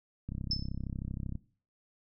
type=click train; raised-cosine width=5 ms; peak=-25 dBFS; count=36; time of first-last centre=0.29-1.354 s; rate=32.9 Hz
type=tone with exponential decay; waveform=sine; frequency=5260 Hz; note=E8; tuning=5 cents flat; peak=-25 dBFS; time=0.51-0.69 s; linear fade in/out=2 ms; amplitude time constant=39 ms
effects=noise-tail reverb RT60 0.4 s tail -18 dB re dry